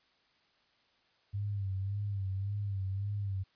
sine tone with vibrato, 99 Hz, G2, 18 cents sharp, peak -32 dBFS, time 1.33-3.44 s, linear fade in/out 20 ms, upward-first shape sine, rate 1.8 Hz, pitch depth 65 cents each way, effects white hiss -70 dBFS RMS until 3.55 s + resampled to 11025 Hz

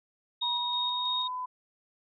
sine tone with tremolo, 3729 Hz, A#7, in tune, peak -28 dBFS, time 0.41-1.28 s, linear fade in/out 10 ms, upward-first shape square, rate 3.1 Hz, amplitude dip 25%
sine tone with pitch glide, 965 to 1005.4 Hz, B5 to B5, -40 to +31 cents, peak -32 dBFS, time 0.42-1.46 s, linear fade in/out 10 ms, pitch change +71 cents, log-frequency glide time 0.54-1.3 s
effects none

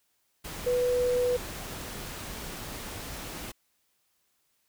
sine tone in noise, 493.9 Hz, B4, in tune, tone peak -23 dBFS, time 0.66-1.37 s, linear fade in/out 10 ms, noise pink, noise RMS -39 dBFS, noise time 0.44-3.52 s, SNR +13 dB, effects white hiss -73 dBFS RMS until 4.68 s

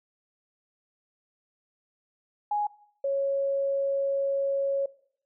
sine tone pair in turn, 831 / 551.9 Hz, G#5 / C#5, +1 / -8 cents, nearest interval perfect fifth, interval 709 cents, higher first, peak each -24 dBFS, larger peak neither, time 2.51-2.67 / 3.04-4.86 s, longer second, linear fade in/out 5 ms, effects noise-tail reverb RT60 0.6 s tail -19 dB re dry

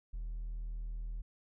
sine tone with hard clipping, 40.22 Hz, E1, 42 cents flat, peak -38 dBFS, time 0.13-1.22 s, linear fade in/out 10 ms, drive 2 dB, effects none

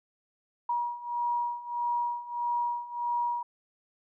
sine beating tone pair, 956 / 957.6 Hz, A#5 / A#5, +43 / +46 cents, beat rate 1.6 Hz, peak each -33 / -30 dBFS, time 0.69-3.43 s, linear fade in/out 5 ms, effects none

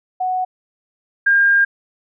sine tone pair in turn, 740 / 1608.4 Hz, F#5 / G6, 0 / +44 cents, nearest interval octave + minor second, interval 1344 cents, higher second, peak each -17 / -10 dBFS, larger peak second, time 0.2-0.45 / 1.26-1.65 s, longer second, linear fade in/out 10 ms, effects none

